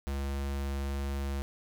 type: tone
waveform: square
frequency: 69.3 Hz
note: C#2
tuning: in tune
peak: -32 dBFS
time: 0.07-1.42 s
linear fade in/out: 0 ms
effects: none